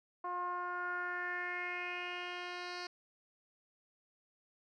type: tone with low-pass filter sweep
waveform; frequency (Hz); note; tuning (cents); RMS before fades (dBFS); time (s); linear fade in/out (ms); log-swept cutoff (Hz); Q
10% pulse; 356.1; F4; +34; -40; 0.24-2.87; 5; 970 to 4400; 4.7
effects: none